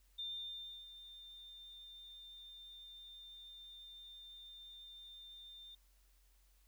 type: tone with ADSR envelope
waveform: sine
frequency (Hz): 3603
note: A7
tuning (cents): +40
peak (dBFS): -40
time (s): 0.18-5.75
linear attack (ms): 15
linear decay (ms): 660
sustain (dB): -12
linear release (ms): 4
effects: added 46 Hz sine -67 dBFS peak until 6.67 s + white hiss -75 dBFS RMS until 6.67 s